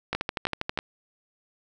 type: two click trains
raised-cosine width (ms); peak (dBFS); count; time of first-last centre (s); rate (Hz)
0.3; -11 / -11; 3 / 9; 0.15-0.789 / 0.13-0.775; 3.13 / 12.4
effects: none